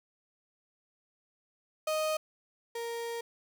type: tone pair in turn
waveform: 35% pulse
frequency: 622.3 / 466.2 Hz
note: D#5 / A#4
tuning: 0 / 0 cents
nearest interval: perfect fourth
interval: 500 cents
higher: first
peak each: -27 / -33 dBFS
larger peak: first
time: 1.87-2.17 / 2.75-3.21 s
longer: second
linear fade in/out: 5 ms
effects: none